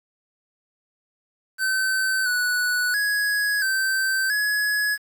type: tone with pitch steps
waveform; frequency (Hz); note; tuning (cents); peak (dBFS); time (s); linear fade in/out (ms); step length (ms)
square; 1535 / 1477 / 1668 / 1550 / 1685; G6 / F#6 / G#6 / G6 / G#6; -37 / -3 / +7 / -20 / +25; -21; 1.58-4.98; 50; 680
effects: 8-bit